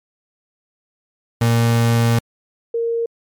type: tone pair in turn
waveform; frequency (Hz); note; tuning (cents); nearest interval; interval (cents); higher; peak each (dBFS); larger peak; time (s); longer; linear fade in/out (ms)
35% pulse / sine; 116.54 / 463.3; A#2 / A#4; 0 / -11; 2 octaves; 2389; second; -11 / -17; first; 1.41-2.19 / 2.74-3.06; first; 5
effects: MP3 96 kbps